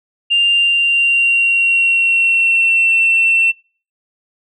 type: tone with pitch glide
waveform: sine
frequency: 2794 to 2696 Hz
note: F7 to E7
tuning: 0 to +38 cents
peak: -9 dBFS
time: 0.3-3.52 s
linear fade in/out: 20 ms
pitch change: -62 cents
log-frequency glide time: 0.48-2.91 s
effects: noise-tail reverb RT60 0.4 s tail -24 dB re dry + tanh soft clip ceiling -5 dBFS